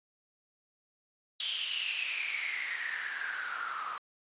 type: noise with band-pass filter sweep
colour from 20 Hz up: white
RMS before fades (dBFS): -36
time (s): 1.4-3.98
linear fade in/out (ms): 2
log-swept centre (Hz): 3300 to 1200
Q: 9
effects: resampled to 8000 Hz